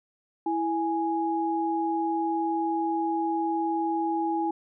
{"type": "tone pair together", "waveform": "sine", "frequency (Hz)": [329.6, 830.5], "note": ["E4", "G#5"], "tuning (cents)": [0, 0], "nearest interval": "octave + major third", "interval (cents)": 1600, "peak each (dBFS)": -27, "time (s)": [0.46, 4.51], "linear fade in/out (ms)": 5, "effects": []}